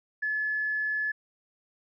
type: tone with tanh clipping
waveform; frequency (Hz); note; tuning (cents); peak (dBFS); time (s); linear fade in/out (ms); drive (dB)
triangle; 1718; A6; -42; -26; 0.22-1.12; 10; 2
effects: resampled to 16000 Hz